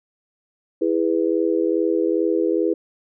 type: chord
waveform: sine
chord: E major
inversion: none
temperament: just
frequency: 329.6 / 412 / 494.4 Hz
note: E4 / G#4 / B4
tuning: 0 / -14 / +2 cents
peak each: -20 / -22 / -23 dBFS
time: 0.81-2.74 s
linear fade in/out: 10 ms
effects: none